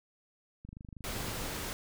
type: click train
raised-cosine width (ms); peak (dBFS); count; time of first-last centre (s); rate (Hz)
5; -34; 17; 0.65-1.285; 25.2
type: noise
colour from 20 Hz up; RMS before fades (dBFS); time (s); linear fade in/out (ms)
pink; -38; 1.04-1.73; 0
effects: none